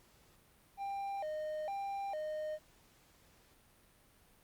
triangle tone with vibrato, 698.5 Hz, F5, in tune, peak -35 dBFS, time 0.77-2.59 s, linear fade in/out 50 ms, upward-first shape square, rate 1.1 Hz, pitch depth 220 cents each way, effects pink hiss -66 dBFS RMS until 4.43 s + Opus 48 kbps

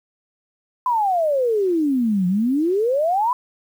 sine exponential two-way sweep, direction down then up, 1025 to 175.5 to 1025 Hz, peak -16 dBFS, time 0.86-3.33 s, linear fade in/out 2 ms, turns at 2.27 s, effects 8-bit

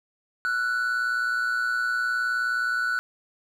triangle tone pair together, 1360.7 / 1480 Hz, F6 / F#6, -45 / 0 cents, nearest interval minor second, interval 145 cents, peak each -29 / -22 dBFS, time 0.45-2.99 s, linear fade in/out 0 ms, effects none

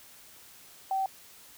sine tone, 771 Hz, G5, 29 cents flat, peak -26 dBFS, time 0.91-1.06 s, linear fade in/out 2 ms, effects white hiss -53 dBFS RMS until 1.57 s

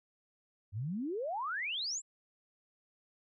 sine exponential sweep, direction up, 92.5 to 7902 Hz, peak -34 dBFS, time 0.72-2.02 s, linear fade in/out 50 ms, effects none

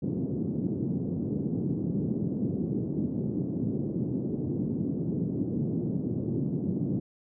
pink band-pass noise, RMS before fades -30 dBFS, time 0.02-7 s, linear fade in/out 10 ms, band 130 to 340 Hz, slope 24 dB/octave, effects none

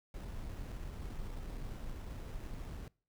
brown noise with sample-and-hold, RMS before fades -43 dBFS, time 0.14-2.88 s, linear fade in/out 2 ms, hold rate 4410 Hz, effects noise-tail reverb RT60 0.4 s tail -24 dB re dry

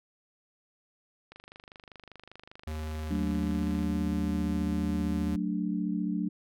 click train, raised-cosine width 0.3 ms, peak -31 dBFS, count 64, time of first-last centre 1.32-3.83 s, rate 25.1 Hz
square tone with pitch glide, 77.78 to 79.41 Hz, D#2 to D#2, 0 to +36 cents, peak -34 dBFS, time 2.67-5.36 s, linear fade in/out 5 ms, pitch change +36 cents, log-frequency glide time 3.23-3.81 s
sine chord, D major, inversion first, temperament equal, 185 / 220 / 293.7 Hz, F#3 / A3 / D4, 0 / 0 / 0 cents, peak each -31 / -33 / -33 dBFS, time 3.1-6.29 s, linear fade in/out 10 ms
effects none

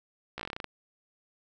slowing click train, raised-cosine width 0.3 ms, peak -20 dBFS, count 11, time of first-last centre 0.38-0.643 s, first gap 15 ms, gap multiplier 1.12, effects none

